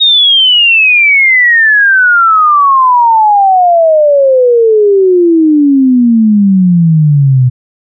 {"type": "exponential sweep", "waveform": "sine", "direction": "down", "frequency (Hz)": [3759, 123.47], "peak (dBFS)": -3, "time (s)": [0, 7.5], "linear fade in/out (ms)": 20, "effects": []}